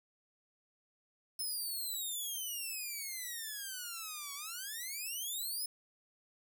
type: exponential two-way sweep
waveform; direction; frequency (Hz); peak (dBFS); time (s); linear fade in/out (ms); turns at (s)
5% pulse; down then up; 5274 to 1108.7 to 5274; -30; 1.39-5.66; 5; 4.34
effects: none